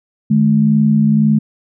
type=tone pair together; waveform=sine; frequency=152.5 / 214.4 Hz; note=D#3 / A3; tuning=-34 / -45 cents; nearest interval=tritone; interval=589 cents; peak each=-14 / -10 dBFS; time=0.3-1.39 s; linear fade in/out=10 ms; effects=none